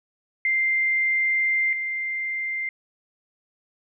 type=tone pair in turn; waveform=sine; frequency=2093 / 2093 Hz; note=C7 / C7; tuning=0 / 0 cents; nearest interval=unison; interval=0 cents; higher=neither; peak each=-19 / -25 dBFS; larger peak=first; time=0.45-1.73 / 1.73-2.69 s; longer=first; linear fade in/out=2 ms; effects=none

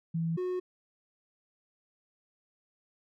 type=tone pair in turn; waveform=sine / triangle; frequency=164.81 / 364.7 Hz; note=E3 / F#4; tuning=0 / -25 cents; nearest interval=octave + major second; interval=1375 cents; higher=second; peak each=-28 dBFS; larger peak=neither; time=0.14-0.37 / 0.37-0.6 s; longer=neither; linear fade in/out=10 ms; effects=none

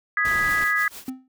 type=chord; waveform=sine; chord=G# minor; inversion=second; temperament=equal; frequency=1244.5 / 1661.2 / 1975.5 Hz; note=D#6 / G#6 / B6; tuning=0 / 0 / 0 cents; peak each=-26 / -22 / -23 dBFS; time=0.17-0.88 s; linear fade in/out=2 ms
type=noise; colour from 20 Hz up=pink; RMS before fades=-34 dBFS; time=0.25-0.64 s; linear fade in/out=0 ms
type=noise with tremolo; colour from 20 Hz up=white; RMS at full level=-37 dBFS; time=0.48-1.1 s; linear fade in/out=10 ms; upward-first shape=triangle; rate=6.6 Hz; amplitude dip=90%
type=tone with exponential decay; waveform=triangle; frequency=259.5 Hz; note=C4; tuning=14 cents flat; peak=-22 dBFS; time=1.08-1.28 s; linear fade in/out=2 ms; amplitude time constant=43 ms
effects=none

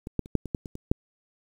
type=clicks; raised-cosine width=3 ms; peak=-22 / -12 / -30 / -8 / -22 / -14 / -25 / -24 / -7 dBFS; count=9; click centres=0.071 / 0.193 / 0.259 / 0.353 / 0.457 / 0.548 / 0.658 / 0.754 / 0.915 s; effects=8-bit

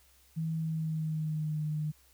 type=tone with pitch glide; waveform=sine; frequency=161.1 to 152.59 Hz; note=E3 to D#3; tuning=-39 to -33 cents; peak=-30 dBFS; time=0.36-1.92 s; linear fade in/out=20 ms; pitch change=-94 cents; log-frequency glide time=0.56-1.62 s; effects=added 65 Hz sine -65 dBFS peak until 2.13 s + white hiss -64 dBFS RMS until 2.13 s

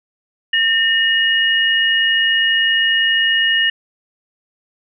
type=tone pair together; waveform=sine; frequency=1815 / 2883 Hz; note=A#6 / F#7; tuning=-47 / -46 cents; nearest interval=minor sixth; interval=801 cents; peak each=-15 dBFS; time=0.53-3.7 s; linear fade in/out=5 ms; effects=none

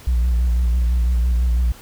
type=tone with vibrato; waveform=sine; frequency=60.2 Hz; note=B1; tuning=44 cents flat; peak=-12 dBFS; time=0.07-1.72 s; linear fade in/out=5 ms; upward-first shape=sine; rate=6 Hz; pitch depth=60 cents each way; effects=tanh soft clip ceiling -13 dBFS + pink hiss -43 dBFS RMS until 1.81 s

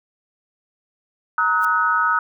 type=chord; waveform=sine; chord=D# minor; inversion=second; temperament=equal with one note detuned; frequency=932.3 / 1274.3 / 1480 Hz; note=A#5 / D#6 / F#6; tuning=0 / +41 / 0 cents; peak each=-24 / -18 / -20 dBFS; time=1.38-2.19 s; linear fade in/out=2 ms
type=noise with exponential growth; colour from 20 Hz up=blue; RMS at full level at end=-31 dBFS; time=1.58-1.65 s; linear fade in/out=2 ms; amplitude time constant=15 ms
effects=none

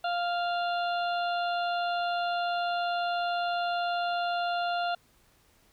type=harmonic tone with a mistuned harmonic; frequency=698.5 Hz; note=F5; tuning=in tune; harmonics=1 / 2 / 4 / 5 / 6; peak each=-28 / -34 / -40 / -42 / -44 dBFS; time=0.04-4.95 s; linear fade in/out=5 ms; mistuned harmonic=6; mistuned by=-17 cents; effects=pink hiss -64 dBFS RMS until 5.72 s

